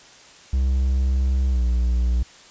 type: tone with pitch glide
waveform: triangle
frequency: 65.41 to 60.33 Hz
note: C2 to B1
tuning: 0 to -40 cents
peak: -15 dBFS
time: 0.53-2.23 s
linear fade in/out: 5 ms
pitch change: -140 cents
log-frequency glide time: 1.49-1.62 s
effects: white hiss -47 dBFS RMS until 2.5 s + resampled to 16000 Hz